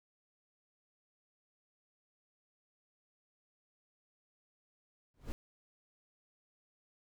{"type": "noise with exponential growth", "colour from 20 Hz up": "brown", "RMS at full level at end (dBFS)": -36, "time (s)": [5.14, 5.32], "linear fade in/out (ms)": 0, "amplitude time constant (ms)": 37, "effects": []}